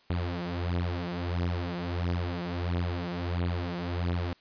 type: beating tone pair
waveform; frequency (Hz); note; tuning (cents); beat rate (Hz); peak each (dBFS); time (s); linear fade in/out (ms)
sawtooth; 86.7 / 88.2; F2 / F2; -12 / +18; 1.5; -28 / -28; 0.1-4.33; 0
effects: white hiss -62 dBFS RMS until 4.4 s + resampled to 11025 Hz